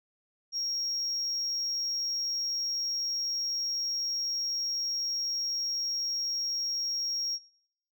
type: tone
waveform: sine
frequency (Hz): 5588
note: F8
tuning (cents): 0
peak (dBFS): -27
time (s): 0.52-7.39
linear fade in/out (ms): 50
effects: noise-tail reverb RT60 0.7 s tail -23 dB re dry + tanh soft clip ceiling -27 dBFS